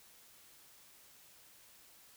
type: silence
effects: white hiss -61 dBFS RMS until 2.16 s